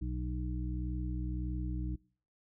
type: harmonic tone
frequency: 61.7 Hz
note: B1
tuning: 1 cent flat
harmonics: 1 / 2 / 3 / 5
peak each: -35 / -41 / -43 / -43 dBFS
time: 0.01-1.96 s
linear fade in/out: 10 ms
effects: noise-tail reverb RT60 0.5 s tail -24 dB re dry